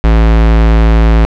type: tone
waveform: square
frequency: 55.4 Hz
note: A1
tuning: 13 cents sharp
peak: -5 dBFS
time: 0.04-1.25 s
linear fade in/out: 0 ms
effects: low-pass 3000 Hz 12 dB/octave + 7-bit